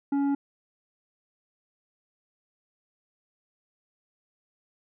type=tone with tanh clipping; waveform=triangle; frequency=280.4 Hz; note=C#4; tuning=20 cents sharp; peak=-24 dBFS; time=0.12-0.35 s; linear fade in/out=5 ms; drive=12 dB; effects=none